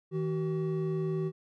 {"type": "tone pair together", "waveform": "triangle", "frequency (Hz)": [159.33, 379.2], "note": ["D#3", "F#4"], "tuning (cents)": [41, 43], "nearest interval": "octave + minor third", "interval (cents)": 1502, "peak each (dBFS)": [-29, -30], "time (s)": [0.11, 1.32], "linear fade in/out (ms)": 50, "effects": []}